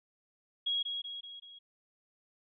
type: tone with echo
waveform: sine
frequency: 3306 Hz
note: G#7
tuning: 9 cents flat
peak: -29 dBFS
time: 0.66-0.83 s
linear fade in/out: 10 ms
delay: 190 ms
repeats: 4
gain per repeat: -5 dB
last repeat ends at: 1.59 s
effects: none